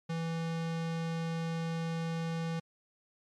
square tone, 164.81 Hz, E3, in tune, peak -33 dBFS, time 0.09-2.6 s, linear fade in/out 10 ms, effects low-pass 6000 Hz 12 dB/octave + MP3 96 kbps

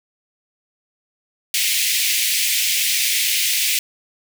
pink high-pass noise, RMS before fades -19 dBFS, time 1.54-3.79 s, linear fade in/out 2 ms, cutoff 2100 Hz, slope 48 dB/octave, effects none

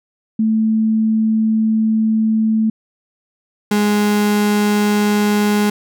sine / 35% pulse tone pair in turn, 220 / 207.7 Hz, A3 / G#3, 0 / 0 cents, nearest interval minor second, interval 100 cents, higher first, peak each -12 / -11 dBFS, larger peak second, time 0.39-2.7 / 3.71-5.7 s, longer first, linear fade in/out 5 ms, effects none

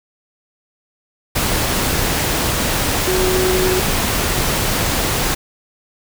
sine tone in noise, 370 Hz, F#4, in tune, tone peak -16 dBFS, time 3.07-3.8 s, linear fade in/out 10 ms, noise pink, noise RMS -18 dBFS, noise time 1.35-5.35 s, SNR -1 dB, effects none

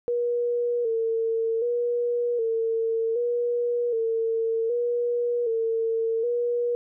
sine tone with vibrato, 466.2 Hz, A#4, in tune, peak -22 dBFS, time 0.08-6.75 s, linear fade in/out 0 ms, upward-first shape square, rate 0.65 Hz, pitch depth 51 cents each way, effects none

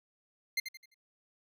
25% pulse tone with echo, 2094 Hz, C7, 1 cent sharp, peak -25 dBFS, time 0.57-0.6 s, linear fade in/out 5 ms, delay 86 ms, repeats 4, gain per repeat -9 dB, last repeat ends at 0.944 s, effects none

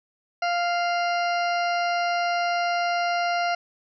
harmonic tone, 697 Hz, F5, 4 cents flat, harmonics 1 / 2 / 3 / 4 / 6 / 7 / 8, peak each -23 / -29 / -33 / -35 / -39 / -40 / -41 dBFS, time 0.42-3.55 s, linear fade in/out 5 ms, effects none

